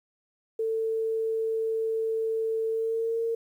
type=tone with pitch glide; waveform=sine; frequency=446.4 to 457.9 Hz; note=A4 to A#4; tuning=+25 to -31 cents; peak=-25 dBFS; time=0.59-3.35 s; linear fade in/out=5 ms; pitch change=+44 cents; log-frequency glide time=2.68-3.21 s; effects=10-bit